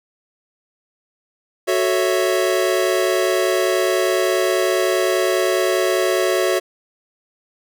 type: chord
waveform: square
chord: F# minor seventh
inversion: none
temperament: equal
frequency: 370 / 440 / 554.4 / 659.3 Hz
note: F#4 / A4 / C#5 / E5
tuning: 0 / 0 / 0 / 0 cents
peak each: -20 / -25 / -23 / -23 dBFS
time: 1.67-6.6 s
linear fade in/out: 20 ms
effects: none